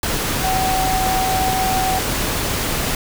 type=tone in noise; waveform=sine; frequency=755 Hz; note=F#5; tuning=35 cents sharp; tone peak=-18 dBFS; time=0.44-1.99 s; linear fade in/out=2 ms; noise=pink; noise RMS=-21 dBFS; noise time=0.03-2.95 s; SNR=0 dB; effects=none